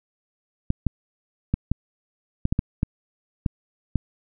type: clicks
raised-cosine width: 5 ms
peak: -8 dBFS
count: 10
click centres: 0.704 / 0.867 / 1.54 / 1.716 / 2.454 / 2.525 / 2.591 / 2.831 / 3.462 / 3.957 s
effects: none